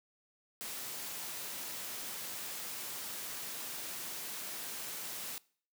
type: high-pass noise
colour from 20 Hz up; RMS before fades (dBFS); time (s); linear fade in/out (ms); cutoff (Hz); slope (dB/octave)
white; -42; 0.61-5.38; 0; 130; 12
effects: noise-tail reverb RT60 0.5 s tail -23 dB re dry